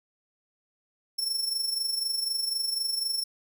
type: tone with amplitude modulation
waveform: sawtooth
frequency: 5400 Hz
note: E8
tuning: 41 cents sharp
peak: -22 dBFS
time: 1.18-3.24 s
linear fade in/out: 10 ms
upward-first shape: sine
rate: 24 Hz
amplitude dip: 60%
effects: none